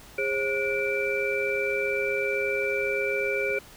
sine tone cluster, 409.1 / 537 / 1449 / 2336 Hz, G#4 / C5 / F#6 / D7, -26 / +45 / -37 / -10 cents, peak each -29 / -30 / -34 / -28 dBFS, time 0.18-3.59 s, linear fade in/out 5 ms, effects pink hiss -49 dBFS RMS until 3.76 s

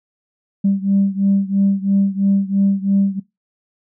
sine beating tone pair, 196 / 199 Hz, G3 / G3, 0 / +26 cents, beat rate 3 Hz, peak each -15 / -17 dBFS, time 0.64-3.2 s, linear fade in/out 10 ms, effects noise-tail reverb RT60 0.2 s tail -21 dB re dry + tanh soft clip ceiling -7 dBFS

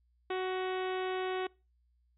harmonic tone with a mistuned harmonic, 372 Hz, F#4, 9 cents sharp, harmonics 1 / 2 / 3 / 4 / 5 / 6 / 7 / 8 / 9 / 10, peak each -33 / -39 / -43 / -45 / -47 / -49 / -50 / -51 / -52 / -53 dBFS, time 0.3-1.47 s, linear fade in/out 5 ms, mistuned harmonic 5, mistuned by +17 cents, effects noise-tail reverb RT60 0.3 s tail -24 dB re dry + added 60 Hz sine -68 dBFS peak until 2.17 s

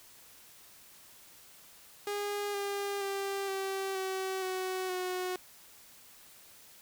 sawtooth tone with pitch steps, 409.2 / 401.7 / 394.3 / 387.1 / 380 / 373.1 / 366.2 Hz, G#4 / G4 / G4 / G4 / F#4 / F#4 / F#4, -26 / +42 / +10 / -22 / +46 / +14 / -18 cents, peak -29 dBFS, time 2.07-5.36 s, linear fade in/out 2 ms, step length 470 ms, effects white hiss -56 dBFS RMS until 6.81 s

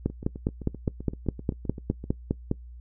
two click trains, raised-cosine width 3 ms, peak -11 / -24 dBFS, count 13 / 16, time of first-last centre 0.06-2.514 / 0.1-2.04 s, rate 4.89 / 7.73 Hz, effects noise-tail reverb RT60 0.1 s tail -21 dB re dry + added 60 Hz sine -41 dBFS peak until 2.8 s

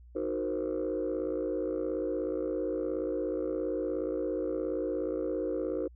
sine chord, C half-diminished seventh, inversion first, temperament equal, 311.1 / 370 / 466.2 / 523.3 Hz, Eb4 / Gb4 / Bb4 / C5, 0 / 0 / 0 / 0 cents, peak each -34 dBFS, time 0.15-5.88 s, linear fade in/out 10 ms, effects tanh soft clip ceiling -24 dBFS + added 60 Hz sine -50 dBFS peak until 5.95 s

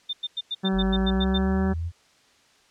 sine tone bursts, 3600 Hz, A7, 39 cents sharp, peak -25 dBFS, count 10, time 0.09-1.383 s, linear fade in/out 10 ms, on 42 ms, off 97 ms
harmonic tone, 191 Hz, G3, 45 cents flat, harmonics 1 / 2 / 3 / 4 / 5 / 6 / 7 / 8 / 9, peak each -22 / -30 / -38 / -36 / -42 / -44 / -42 / -43 / -41 dBFS, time 0.63-1.74 s, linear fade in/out 20 ms
sine linear sweep, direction up, 45.48 to 87 Hz, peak -26 dBFS, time 0.72-1.92 s, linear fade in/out 50 ms
effects white hiss -59 dBFS RMS until 2.7 s + low-pass 6000 Hz 12 dB/octave

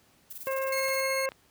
violet noise with tremolo, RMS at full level -40 dBFS, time 0.3-1.01 s, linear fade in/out 10 ms, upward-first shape square, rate 19 Hz, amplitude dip 65%
harmonic tone, 534 Hz, C5, 35 cents sharp, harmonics 1 / 2 / 3 / 4 / 5, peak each -29 / -35 / -39 / -41 / -43 dBFS, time 0.47-1.29 s, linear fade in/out 0 ms
sawtooth tone, 2151 Hz, C7, 47 cents sharp, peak -27 dBFS, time 0.72-1.26 s, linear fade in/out 5 ms
clicks, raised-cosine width 0.3 ms, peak -27 dBFS, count 2, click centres 0.885 / 1.319 s
effects pink hiss -63 dBFS RMS until 1.5 s + high-pass 60 Hz 12 dB/octave

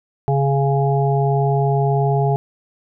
harmonic tone, 138.59 Hz, C#3, in tune, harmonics 1 / 3 / 5 / 6, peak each -16 / -21 / -23 / -24 dBFS, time 0.28-2.36 s, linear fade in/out 0 ms, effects none

